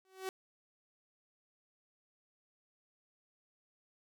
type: tone with exponential growth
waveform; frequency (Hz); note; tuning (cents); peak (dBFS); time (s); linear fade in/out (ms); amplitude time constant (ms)
sawtooth; 378.7; F#4; +40; -30; 0.05-0.29; 1; 52
effects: none